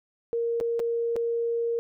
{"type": "tone with dropouts", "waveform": "sine", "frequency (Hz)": 466.2, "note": "A#4", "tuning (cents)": 0, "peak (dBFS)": -24, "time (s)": [0.33, 1.79], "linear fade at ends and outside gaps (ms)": 0, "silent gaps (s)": [[0.601, 0.61], [0.794, 0.8], [1.158, 1.164]], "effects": []}